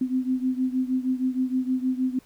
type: beating tone pair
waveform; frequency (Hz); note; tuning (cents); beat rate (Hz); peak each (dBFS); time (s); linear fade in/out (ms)
sine; 255.2 / 261.6; C4 / C4; -43 / 0; 6.4; -24 / -27; 0.01-2.19; 5
effects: pink hiss -58 dBFS RMS until 2.25 s